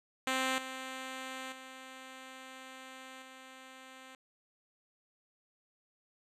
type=tone with level steps; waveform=5% pulse; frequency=261.5 Hz; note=C4; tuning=1 cent flat; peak=-19 / -29 / -36 / -39 dBFS; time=0.27-4.15 s; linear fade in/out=2 ms; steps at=0.58 / 1.52 / 3.22 s; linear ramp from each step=2 ms; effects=low-pass 10000 Hz 12 dB/octave